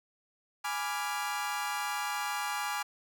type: chord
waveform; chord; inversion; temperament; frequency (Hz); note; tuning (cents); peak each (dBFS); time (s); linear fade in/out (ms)
30% pulse; G# diminished seventh; none; equal; 830.6 / 987.8 / 1174.7 / 1396.9; G#5 / B5 / D6 / F6; 0 / 0 / 0 / 0; -33 / -37 / -35 / -37; 0.64-2.83; 10
effects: none